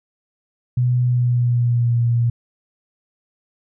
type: tone with pitch glide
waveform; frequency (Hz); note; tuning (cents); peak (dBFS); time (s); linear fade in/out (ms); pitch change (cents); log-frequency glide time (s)
sine; 123.9 to 118.37; B2 to A#2; +6 to +27; -14; 0.77-2.3; 5; -79; 1.03-1.99
effects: none